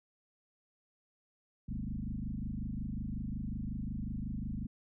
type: tone with frequency modulation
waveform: sine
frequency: 130.4 Hz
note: C3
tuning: 5 cents flat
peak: -35 dBFS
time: 1.68-4.67 s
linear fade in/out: 10 ms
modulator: 25.5 Hz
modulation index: 4.4
effects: none